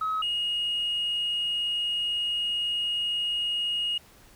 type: tone pair in turn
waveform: sine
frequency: 1279 / 2871 Hz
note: D#6 / F7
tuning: +47 / +47 cents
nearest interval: octave + major second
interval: 1400 cents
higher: second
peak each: -24 dBFS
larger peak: neither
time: 0.01-0.22 / 0.22-3.98 s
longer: second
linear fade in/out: 5 ms
effects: tanh soft clip ceiling -22 dBFS + pink hiss -55 dBFS RMS until 4.35 s